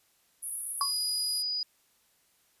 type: band-pass noise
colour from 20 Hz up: white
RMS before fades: -37 dBFS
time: 0.42-1.43 s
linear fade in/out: 20 ms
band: 9800 to 11000 Hz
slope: 96 dB/octave
type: tone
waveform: sine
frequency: 4927 Hz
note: D#8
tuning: 18 cents flat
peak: -29 dBFS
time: 0.81-1.63 s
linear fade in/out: 2 ms
type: tone with exponential decay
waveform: sine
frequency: 1108.7 Hz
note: C#6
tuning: in tune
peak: -23 dBFS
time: 0.81-0.93 s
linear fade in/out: 1 ms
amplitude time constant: 26 ms
effects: white hiss -68 dBFS RMS until 2.6 s + resampled to 32000 Hz